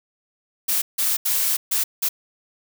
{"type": "noise bursts at uneven times", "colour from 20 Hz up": "blue", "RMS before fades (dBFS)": -21, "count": 5, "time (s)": [[0.68, 0.82], [0.98, 1.17], [1.25, 1.57], [1.71, 1.84], [2.02, 2.09]], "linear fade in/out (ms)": 10, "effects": []}